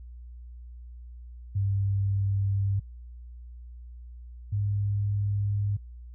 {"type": "tone pair in turn", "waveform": "sine", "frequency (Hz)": [98.9, 101.8], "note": ["G2", "G#2"], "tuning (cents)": [16, -34], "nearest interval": "minor second", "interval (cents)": 50, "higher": "second", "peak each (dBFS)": [-23, -24], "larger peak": "first", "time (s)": [[1.55, 2.8], [4.52, 5.77]], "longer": "neither", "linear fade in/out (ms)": 10, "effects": ["added 60 Hz sine -41 dBFS peak until 6.14 s"]}